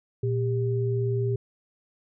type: tone pair together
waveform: sine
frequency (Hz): 118.2 / 397.6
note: A#2 / G4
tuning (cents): +24 / +25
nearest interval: octave + major sixth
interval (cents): 2101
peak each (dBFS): -24 / -28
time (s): 0.23-1.36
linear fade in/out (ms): 5
effects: none